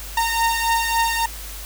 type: beating tone pair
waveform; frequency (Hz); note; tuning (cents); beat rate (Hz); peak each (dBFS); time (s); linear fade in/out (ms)
sawtooth; 918 / 921.6; A#5 / A#5; -27 / -20; 3.6; -16 / -19; 0.17-1.26; 5
effects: added 50 Hz sine -34 dBFS peak until 1.65 s + white hiss -36 dBFS RMS until 1.65 s